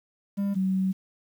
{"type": "tone pair in turn", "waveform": ["triangle", "sine"], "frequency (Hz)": [199.9, 189.35], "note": ["G3", "F#3"], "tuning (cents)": [34, 40], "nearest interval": "minor second", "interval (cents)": 94, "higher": "first", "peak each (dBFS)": -22, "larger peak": "neither", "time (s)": [[0.37, 0.55], [0.55, 0.93]], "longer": "second", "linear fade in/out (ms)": 20, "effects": ["9-bit"]}